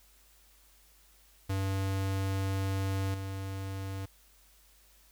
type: tone with level steps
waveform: square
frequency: 96.7 Hz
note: G2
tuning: 23 cents flat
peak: -30 / -36 dBFS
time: 1.49-4.06 s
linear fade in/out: 10 ms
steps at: 3.14 s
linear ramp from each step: 2 ms
effects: added 50 Hz sine -63 dBFS peak until 5.11 s + white hiss -63 dBFS RMS until 5.11 s